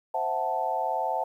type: chord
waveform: sine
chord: F# half-diminished seventh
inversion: second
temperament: equal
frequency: 523.3 / 659.3 / 740 / 880 Hz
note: C5 / E5 / F#5 / A5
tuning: 0 / 0 / 0 / 0 cents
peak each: -34 / -32 / -30 / -29 dBFS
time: 0.14-1.24 s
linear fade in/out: 5 ms
effects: 10-bit